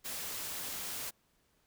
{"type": "noise", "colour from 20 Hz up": "white", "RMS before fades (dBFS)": -40, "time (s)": [0.04, 1.11], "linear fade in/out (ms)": 20, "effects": ["pink hiss -73 dBFS RMS until 1.66 s"]}